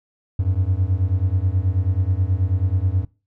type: beating tone pair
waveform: triangle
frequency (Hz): 88.5 / 97.8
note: F2 / G2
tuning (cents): +23 / -4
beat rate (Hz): 9.3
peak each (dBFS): -18 / -18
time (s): 0.39-3.05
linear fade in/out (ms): 5
effects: noise-tail reverb RT60 0.3 s tail -22 dB re dry